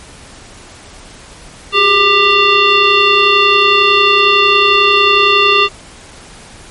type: tone with frequency modulation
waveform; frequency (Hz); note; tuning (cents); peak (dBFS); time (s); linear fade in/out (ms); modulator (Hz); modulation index
sine; 1975.5; B6; 0; -6; 1.72-5.69; 50; 784; 2.1
effects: pink hiss -36 dBFS RMS until 6.7 s + MP3 48 kbps